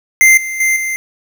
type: tone with level steps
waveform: square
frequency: 2086 Hz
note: C7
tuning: 6 cents flat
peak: -5 / -20 / -11 / -17 dBFS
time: 0.21-0.96 s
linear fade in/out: 0 ms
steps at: 0.37 / 0.6 / 0.76 s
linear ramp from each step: 5 ms
effects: 7-bit